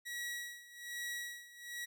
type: tone with tremolo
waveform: sawtooth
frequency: 1921 Hz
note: B6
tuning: 48 cents flat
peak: -35 dBFS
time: 0.05-1.86 s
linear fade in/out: 20 ms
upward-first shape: sine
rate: 1.2 Hz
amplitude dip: 85%
effects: none